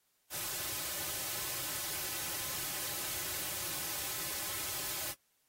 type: noise with comb filter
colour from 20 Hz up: white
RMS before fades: -38 dBFS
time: 0.3-5.15 s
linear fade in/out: 50 ms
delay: 4.3 ms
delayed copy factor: -0.75
effects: white hiss -75 dBFS RMS until 5.48 s + AAC 48 kbps